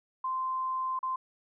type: tone with dropouts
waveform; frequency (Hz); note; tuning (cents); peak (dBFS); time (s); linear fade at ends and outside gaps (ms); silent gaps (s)
sine; 1040; C6; -11; -29; 0.24-1.16; 5; 0.991-1.029
effects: none